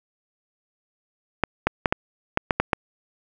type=clicks; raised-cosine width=0.5 ms; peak=-3 dBFS; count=8; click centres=1.437 / 1.67 / 1.858 / 1.925 / 2.374 / 2.508 / 2.6 / 2.732 s; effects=none